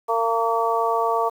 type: harmonic tone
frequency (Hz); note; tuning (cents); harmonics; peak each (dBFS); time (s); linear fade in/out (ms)
228.6; A#3; -34; 2 / 3 / 4 / 5; -24 / -24 / -24 / -24; 0.08-1.3; 20
effects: 8-bit